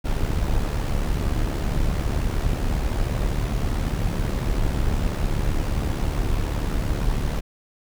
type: noise with amplitude modulation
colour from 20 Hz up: brown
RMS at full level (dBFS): -20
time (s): 0.04-7.41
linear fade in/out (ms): 20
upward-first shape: sine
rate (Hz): 72.7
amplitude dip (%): 60
effects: none